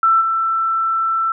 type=tone with level steps; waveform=sine; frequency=1334 Hz; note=E6; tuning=20 cents sharp; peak=-10 / -15 dBFS; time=0.03-1.32 s; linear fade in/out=2 ms; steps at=0.2 s; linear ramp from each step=20 ms; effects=none